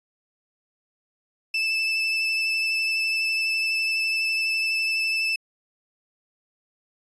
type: tone with vibrato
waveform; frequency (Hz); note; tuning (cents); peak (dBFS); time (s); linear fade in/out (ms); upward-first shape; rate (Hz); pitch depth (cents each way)
35% pulse; 2637; E7; 0; -20; 1.54-5.36; 5; triangle; 12; 15
effects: resampled to 22050 Hz